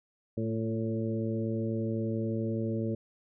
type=harmonic tone with a mistuned harmonic; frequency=111.8 Hz; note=A2; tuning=28 cents sharp; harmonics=1 / 2 / 3 / 4 / 5; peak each=-33 / -33 / -36 / -38 / -40 dBFS; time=0.37-2.95 s; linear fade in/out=5 ms; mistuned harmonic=3; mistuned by=+23 cents; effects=none